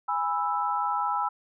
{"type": "chord", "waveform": "sine", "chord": "E major", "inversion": "first", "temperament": "just", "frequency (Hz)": [824.1, 988.9, 1318.5], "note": ["G#5", "B5", "E6"], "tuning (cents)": [-14, 2, 0], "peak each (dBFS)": -29, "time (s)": [0.08, 1.29], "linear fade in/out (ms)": 10, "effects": []}